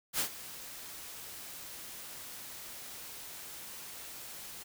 white noise with ADSR envelope, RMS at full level -30 dBFS, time 0.13-4.64 s, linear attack 63 ms, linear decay 92 ms, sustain -16 dB, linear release 20 ms, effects none

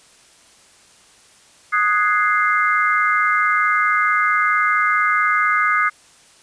sine chord, Ab dominant seventh, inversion second, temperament equal, 1244.5 / 1480 / 1661.2 / 2093 Hz, Eb6 / Gb6 / Ab6 / C7, 0 / 0 / 0 / 0 cents, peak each -17 / -22 / -23 / -20 dBFS, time 1.72-5.9 s, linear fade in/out 20 ms, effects white hiss -50 dBFS RMS until 6.42 s + resampled to 22050 Hz

